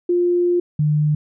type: tone pair in turn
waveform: sine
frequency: 351.8 / 150.46 Hz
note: F4 / D3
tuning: +13 / +42 cents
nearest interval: octave + minor third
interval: 1471 cents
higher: first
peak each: -14 dBFS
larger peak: neither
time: 0.09-0.6 / 0.79-1.15 s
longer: first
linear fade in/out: 5 ms
effects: none